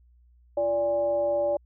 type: tone with frequency modulation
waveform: sine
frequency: 581 Hz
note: D5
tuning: 19 cents flat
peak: -22 dBFS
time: 0.57-1.57 s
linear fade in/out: 5 ms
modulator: 238 Hz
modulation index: 0.47
effects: added 60 Hz sine -55 dBFS peak until 1.65 s